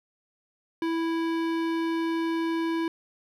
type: tone with hard clipping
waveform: sine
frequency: 329.6 Hz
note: E4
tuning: in tune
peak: -27 dBFS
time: 0.82-2.88 s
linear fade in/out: 2 ms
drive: 17 dB
effects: none